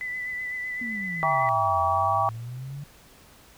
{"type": "tone with vibrato", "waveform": "sine", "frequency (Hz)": 1996, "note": "B6", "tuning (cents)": 18, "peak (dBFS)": -29, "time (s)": [0.01, 1.49], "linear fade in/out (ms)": 0, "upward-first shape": "sine", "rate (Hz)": 7.9, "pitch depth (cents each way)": 21}
{"type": "exponential two-way sweep", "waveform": "sine", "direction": "down then up", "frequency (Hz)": [243.9, 86, 145.8], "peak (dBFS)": -33, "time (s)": [0.81, 2.84], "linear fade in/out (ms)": 5, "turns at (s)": 1.81}
{"type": "chord", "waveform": "sine", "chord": "E diminished seventh", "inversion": "none", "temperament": "just", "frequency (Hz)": [659.3, 791.1, 949.3, 1139.2], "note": ["E5", "G5", "Bb5", "Db6"], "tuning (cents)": [0, 16, 31, 47], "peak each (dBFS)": [-29, -25, -29, -24], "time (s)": [1.23, 2.29], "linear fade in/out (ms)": 0}
{"effects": ["pink hiss -53 dBFS RMS until 3.57 s"]}